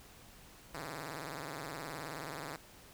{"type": "tone with vibrato", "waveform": "5% pulse", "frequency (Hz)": 150, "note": "D3", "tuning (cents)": 37, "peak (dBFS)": -30, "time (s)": [0.74, 2.56], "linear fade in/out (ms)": 2, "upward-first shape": "triangle", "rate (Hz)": 19, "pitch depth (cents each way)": 260, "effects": ["pink hiss -57 dBFS RMS until 2.93 s"]}